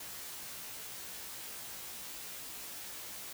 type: noise with comb filter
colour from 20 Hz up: white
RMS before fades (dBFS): -45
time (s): 0-3.33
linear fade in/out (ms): 5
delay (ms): 16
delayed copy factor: +0.85
effects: none